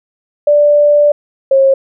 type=tone pair in turn; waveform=sine; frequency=587.3 / 540 Hz; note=D5 / C#5; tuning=0 / -45 cents; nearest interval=minor second; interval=145 cents; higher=first; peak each=-5 dBFS; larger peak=neither; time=0.47-1.12 / 1.51-1.74 s; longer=first; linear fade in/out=5 ms; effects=none